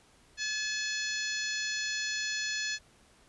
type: harmonic tone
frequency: 857 Hz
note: A5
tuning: 46 cents flat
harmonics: 2 / 3 / 4 / 5 / 6 / 7 / 8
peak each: -35 / -39 / -41 / -38 / -42 / -41 / -43 dBFS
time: 0.37-2.79 s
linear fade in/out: 50 ms
effects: pink hiss -62 dBFS RMS until 3.28 s + resampled to 24000 Hz